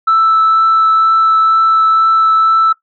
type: tone with vibrato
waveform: sine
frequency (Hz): 1318.5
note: E6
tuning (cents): 0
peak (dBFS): -5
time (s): 0.07-2.73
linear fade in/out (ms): 10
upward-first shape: triangle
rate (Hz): 2.1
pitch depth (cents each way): 8
effects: noise-tail reverb RT60 0.1 s tail -17 dB re dry + tanh soft clip ceiling -4 dBFS